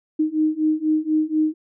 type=beating tone pair; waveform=sine; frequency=308.3 / 312.4 Hz; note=D#4 / D#4; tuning=-16 / +7 cents; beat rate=4.1 Hz; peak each=-21 / -20 dBFS; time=0.19-1.54 s; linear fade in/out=10 ms; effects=none